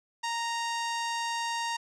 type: tone with low-pass filter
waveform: sawtooth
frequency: 930 Hz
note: A#5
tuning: 4 cents flat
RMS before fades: -32 dBFS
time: 0.23-1.77 s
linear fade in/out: 10 ms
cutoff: 6700 Hz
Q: 1.4
effects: none